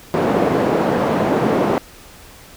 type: band-pass noise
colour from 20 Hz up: white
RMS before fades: -17 dBFS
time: 0.14-1.78 s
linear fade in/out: 0 ms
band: 180 to 550 Hz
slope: 12 dB/octave
effects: pink hiss -42 dBFS RMS until 2.56 s